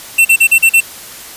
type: tone bursts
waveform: square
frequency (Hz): 2696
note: E7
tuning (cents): +38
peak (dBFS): -5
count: 6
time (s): 0.18-0.806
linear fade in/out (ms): 10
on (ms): 71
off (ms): 40
effects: white hiss -31 dBFS RMS until 1.36 s + resampled to 32000 Hz